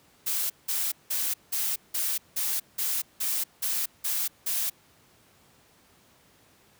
blue noise bursts, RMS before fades -28 dBFS, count 11, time 0.26-4.7 s, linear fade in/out 10 ms, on 240 ms, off 180 ms, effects pink hiss -60 dBFS RMS until 6.79 s + high-pass 80 Hz 12 dB/octave

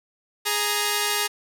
5% pulse tone pair together, 415.7 / 932.3 Hz, G#4 / A#5, +2 / 0 cents, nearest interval octave + major second, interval 1398 cents, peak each -13 dBFS, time 0.45-1.28 s, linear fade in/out 20 ms, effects none

